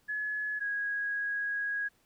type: tone pair in turn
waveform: sine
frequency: 1700 / 1652.6 Hz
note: G#6 / G#6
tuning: +40 / -9 cents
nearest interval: unison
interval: 49 cents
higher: first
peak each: -31 / -30 dBFS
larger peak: second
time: 0.08-0.6 / 0.6-1.89 s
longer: second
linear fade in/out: 20 ms
effects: pink hiss -69 dBFS RMS until 2.05 s

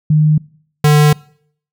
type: tone pair in turn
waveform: sine / square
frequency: 153.2 / 149.36 Hz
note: D#3 / D3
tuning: -27 / +30 cents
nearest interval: unison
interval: 43 cents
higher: first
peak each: -7 dBFS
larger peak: neither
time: 0.1-0.38 / 0.84-1.13 s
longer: second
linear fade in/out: 5 ms
effects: noise-tail reverb RT60 0.6 s tail -24 dB re dry

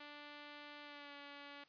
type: tone with pitch glide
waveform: 5% pulse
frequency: 293.3 to 285.4 Hz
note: D4 to D4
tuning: -2 to -49 cents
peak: -40 dBFS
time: 0-1.64 s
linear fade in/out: 5 ms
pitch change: -47 cents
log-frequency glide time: 0.83-1.14 s
effects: white hiss -70 dBFS RMS until 1.68 s + resampled to 11025 Hz

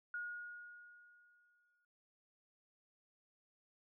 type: tone with exponential decay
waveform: sine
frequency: 1440 Hz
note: F#6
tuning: 47 cents flat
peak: -39 dBFS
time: 0.14-1.85 s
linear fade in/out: 2 ms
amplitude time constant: 370 ms
effects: none

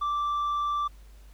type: tone with tanh clipping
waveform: sine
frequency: 1171 Hz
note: D6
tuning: 5 cents flat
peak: -26 dBFS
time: 0.01-0.88 s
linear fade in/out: 10 ms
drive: 3 dB
effects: added 50 Hz sine -47 dBFS peak until 1.33 s + pink hiss -61 dBFS RMS until 1.33 s

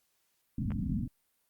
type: low-pass noise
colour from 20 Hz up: white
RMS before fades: -33 dBFS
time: 0.58-1.08 s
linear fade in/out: 5 ms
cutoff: 270 Hz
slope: 96 dB/octave
type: clicks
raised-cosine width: 0.5 ms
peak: -32 / -30 dBFS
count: 2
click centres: 0.706 / 0.719 s
effects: white hiss -75 dBFS RMS until 1.49 s + Opus 48 kbps

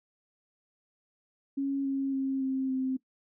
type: tone with pitch steps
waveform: sine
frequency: 275.6 / 272 / 268.4 / 264.8 / 261.3 Hz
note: C#4 / C#4 / C4 / C4 / C4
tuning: -10 / -33 / +44 / +21 / -2 cents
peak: -27 dBFS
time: 1.57-2.97 s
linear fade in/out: 10 ms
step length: 280 ms
effects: noise-tail reverb RT60 0.1 s tail -19 dB re dry

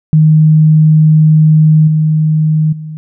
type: tone with level steps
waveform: sine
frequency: 155.56 Hz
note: D#3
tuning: in tune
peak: -3 / -7 / -21 dBFS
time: 0.13-2.97 s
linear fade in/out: 0 ms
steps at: 1.87 / 2.72 s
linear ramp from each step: 10 ms
effects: none

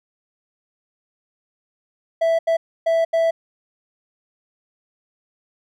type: tone bursts at uneven times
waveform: triangle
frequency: 659.3 Hz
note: E5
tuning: in tune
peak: -13 dBFS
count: 4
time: 2.21-2.39 / 2.47-2.57 / 2.86-3.05 / 3.13-3.31 s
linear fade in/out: 10 ms
effects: none

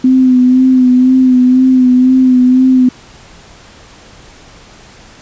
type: tone with vibrato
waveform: sine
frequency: 255.3 Hz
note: C4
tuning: 42 cents flat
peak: -4 dBFS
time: 0.04-2.89 s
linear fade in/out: 5 ms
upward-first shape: sine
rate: 2 Hz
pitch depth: 32 cents each way
effects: pink hiss -38 dBFS RMS until 5.21 s + resampled to 16000 Hz

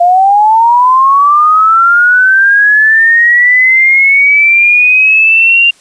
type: linear sweep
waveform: sine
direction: up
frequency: 688 to 2794 Hz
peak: -3 dBFS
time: 0-5.71 s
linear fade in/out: 10 ms
effects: white hiss -44 dBFS RMS until 5.8 s + resampled to 22050 Hz

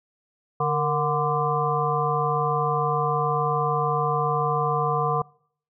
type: harmonic tone with a mistuned harmonic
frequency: 146.83 Hz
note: D3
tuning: in tune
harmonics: 1 / 3 / 5 / 7 / 8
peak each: -27 / -27 / -27 / -27 / -27 dBFS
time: 0.6-5.22 s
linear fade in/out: 5 ms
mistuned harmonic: 3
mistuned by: +87 cents
effects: noise-tail reverb RT60 0.6 s tail -25 dB re dry

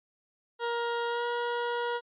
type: tone with pitch glide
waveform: 20% pulse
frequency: 471.2 to 477.8 Hz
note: A#4 to A#4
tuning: +19 to +43 cents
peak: -24 dBFS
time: 0.59-2.01 s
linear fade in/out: 50 ms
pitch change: +24 cents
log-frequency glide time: 1.07-1.25 s
effects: resampled to 8000 Hz

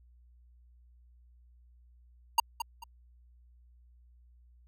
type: tone with echo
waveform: square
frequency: 932 Hz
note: A#5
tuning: 1 cent flat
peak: -20 dBFS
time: 2.38-2.4 s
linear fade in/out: 5 ms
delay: 220 ms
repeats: 2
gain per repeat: -11 dB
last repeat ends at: 2.84 s
effects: added 60 Hz sine -57 dBFS peak until 4.67 s

